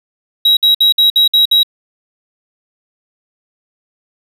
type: tone bursts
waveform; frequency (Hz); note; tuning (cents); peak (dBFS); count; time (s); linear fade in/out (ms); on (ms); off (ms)
triangle; 3849; B7; -45; -5; 7; 0.45-1.632; 5; 120; 57
effects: none